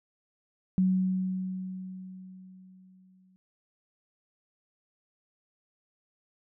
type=tone with exponential decay; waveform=sine; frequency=186.4 Hz; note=F#3; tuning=13 cents sharp; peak=-20 dBFS; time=0.78-3.36 s; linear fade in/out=0 ms; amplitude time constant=560 ms; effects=none

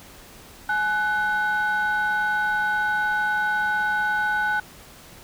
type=tone pair together; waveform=sine; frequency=842.9 / 1492 Hz; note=G#5 / F#6; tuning=+25 / +14 cents; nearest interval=minor seventh; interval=989 cents; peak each=-23 / -20 dBFS; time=0.69-4.6 s; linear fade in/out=5 ms; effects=tanh soft clip ceiling -17 dBFS + pink hiss -46 dBFS RMS until 5.23 s

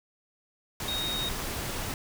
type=tone in noise; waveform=sine; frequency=3741 Hz; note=A#7; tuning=5 cents sharp; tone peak=-30 dBFS; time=0.88-1.29 s; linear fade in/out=2 ms; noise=pink; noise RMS=-34 dBFS; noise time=0.8-1.94 s; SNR=+1 dB; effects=none

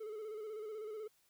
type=tone with vibrato; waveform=triangle; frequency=430.5 Hz; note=A4; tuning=38 cents flat; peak=-40 dBFS; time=0-1.08 s; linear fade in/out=10 ms; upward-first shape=square; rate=16 Hz; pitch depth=45 cents each way; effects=white hiss -73 dBFS RMS until 1.29 s

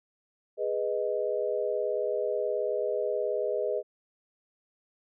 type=chord; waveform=sine; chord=G# minor; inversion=none; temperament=equal; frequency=415.3 / 493.9 / 622.3 Hz; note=G#4 / B4 / D#5; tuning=0 / 0 / 0 cents; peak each=-31 dBFS; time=0.57-3.83 s; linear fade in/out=50 ms; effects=none

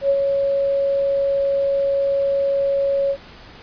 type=tone with ADSR envelope; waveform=sine; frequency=554.4 Hz; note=C#5; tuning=in tune; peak=-12 dBFS; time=0.01-3.17 s; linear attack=85 ms; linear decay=55 ms; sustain=-4 dB; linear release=64 ms; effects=pink hiss -42 dBFS RMS until 3.62 s + resampled to 11025 Hz

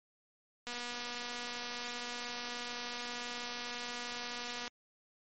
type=click train; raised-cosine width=0.2 ms; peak=-24 dBFS; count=971; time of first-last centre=0.67-4.678 s; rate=242 Hz; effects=MP3 32 kbps

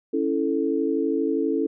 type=chord; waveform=sine; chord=A major; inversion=first; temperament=equal; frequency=277.2 / 329.6 / 440 Hz; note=C#4 / E4 / A4; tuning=0 / 0 / 0 cents; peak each=-25 dBFS; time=0.13-1.67 s; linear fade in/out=10 ms; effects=none

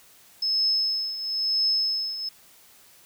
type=tone with tremolo; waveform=sine; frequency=5200 Hz; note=E8; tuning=24 cents flat; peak=-19 dBFS; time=0.42-2.29 s; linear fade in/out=5 ms; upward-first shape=triangle; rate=1 Hz; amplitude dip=75%; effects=white hiss -54 dBFS RMS until 3.05 s

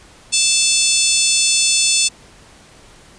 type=harmonic tone with a mistuned harmonic; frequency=880 Hz; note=A5; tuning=in tune; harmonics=3 / 4 / 5 / 6 / 7 / 8 / 9 / 10; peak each=-21 / -21 / -21 / -21 / -21 / -21 / -21 / -21 dBFS; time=0.32-2.09 s; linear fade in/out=20 ms; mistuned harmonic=9; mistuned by=+24 cents; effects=pink hiss -45 dBFS RMS until 3.18 s + resampled to 22050 Hz

